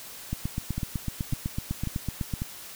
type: two click trains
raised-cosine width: 5 ms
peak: -16 / -17 dBFS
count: 17 / 4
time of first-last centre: 0.33-2.338 / 0.78-2.419 s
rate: 7.97 / 1.83 Hz
effects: white hiss -43 dBFS RMS until 2.75 s